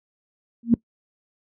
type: tone with exponential growth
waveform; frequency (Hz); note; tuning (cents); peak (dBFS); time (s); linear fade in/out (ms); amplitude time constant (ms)
sine; 233.1; A#3; 0; -8; 0.63-0.74; 2; 23
effects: noise-tail reverb RT60 0.1 s tail -22 dB re dry + high-pass 60 Hz 12 dB/octave